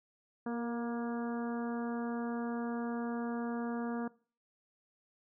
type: harmonic tone with a mistuned harmonic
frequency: 236.3 Hz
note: A#3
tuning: 24 cents sharp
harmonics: 1 / 2 / 3 / 4 / 5 / 6 / 7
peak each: -35 / -41 / -45 / -47 / -49 / -51 / -52 dBFS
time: 0.46-4.08 s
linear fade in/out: 5 ms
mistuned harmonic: 2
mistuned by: -18 cents
effects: noise-tail reverb RT60 0.4 s tail -21 dB re dry